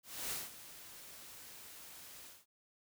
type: noise with ADSR envelope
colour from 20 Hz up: white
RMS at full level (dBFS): -39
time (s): 0.03-2.46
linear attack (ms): 280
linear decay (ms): 190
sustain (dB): -14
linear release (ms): 200
effects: none

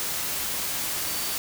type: tone in noise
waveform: sine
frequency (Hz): 4567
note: D8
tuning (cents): -49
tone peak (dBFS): -38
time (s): 1.07-1.36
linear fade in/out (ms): 0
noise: white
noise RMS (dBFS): -29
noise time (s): 0-1.38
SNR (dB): -12
effects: none

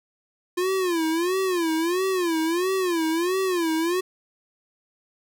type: tone with vibrato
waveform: square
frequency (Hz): 349.2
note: F4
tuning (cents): 0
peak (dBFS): -22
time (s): 0.57-4.01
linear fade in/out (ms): 10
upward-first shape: sine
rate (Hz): 1.5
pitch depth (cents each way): 160
effects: none

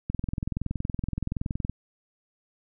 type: click train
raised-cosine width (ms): 5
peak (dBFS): -16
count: 35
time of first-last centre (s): 0.1-1.696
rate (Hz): 21.3
effects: none

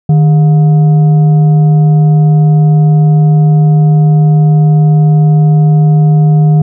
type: tone with frequency modulation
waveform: sine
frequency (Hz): 153.4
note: D#3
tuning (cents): -24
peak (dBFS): -3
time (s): 0.09-6.62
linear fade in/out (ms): 5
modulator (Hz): 560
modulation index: 0.22
effects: none

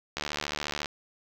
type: click train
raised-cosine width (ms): 0.2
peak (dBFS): -13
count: 52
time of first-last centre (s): 0.17-0.858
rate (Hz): 74.1
effects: low-pass 7000 Hz 12 dB/octave + 7-bit

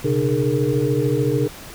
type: tone cluster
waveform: sine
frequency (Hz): 125.5 / 139.2 / 302.7 / 415.5 / 462.3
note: B2 / C#3 / D#4 / G#4 / A#4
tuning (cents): +28 / +8 / -48 / +1 / -14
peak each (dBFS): -23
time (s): 0.04-1.48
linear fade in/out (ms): 10
effects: pink hiss -38 dBFS RMS until 1.74 s

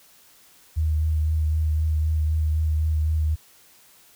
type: tone with vibrato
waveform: sine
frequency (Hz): 77.9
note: D#2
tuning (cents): +3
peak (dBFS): -19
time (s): 0.76-3.36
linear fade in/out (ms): 20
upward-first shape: sine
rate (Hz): 3.9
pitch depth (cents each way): 20
effects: white hiss -54 dBFS RMS until 4.15 s

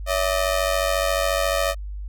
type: ring-modulated tone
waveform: sawtooth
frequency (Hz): 612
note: D#5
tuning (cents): -29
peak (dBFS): -13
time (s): 0.06-1.75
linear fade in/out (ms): 50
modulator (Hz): 47.1
effects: added 50 Hz sine -29 dBFS peak until 2.08 s

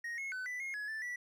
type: tone with pitch steps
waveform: triangle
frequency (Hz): 1872 / 2173 / 1510 / 1987 / 2148 / 1688 / 1762 / 1955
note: A#6 / C#7 / F#6 / B6 / C7 / G#6 / A6 / B6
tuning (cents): +7 / -35 / +35 / +10 / +45 / +28 / +2 / -18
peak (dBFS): -36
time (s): 0.04-1.16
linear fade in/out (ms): 5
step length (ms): 140
effects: none

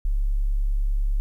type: tone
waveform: sine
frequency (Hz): 35.02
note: C#1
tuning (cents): +18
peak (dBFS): -19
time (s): 0.05-1.2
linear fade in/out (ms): 0
effects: 10-bit

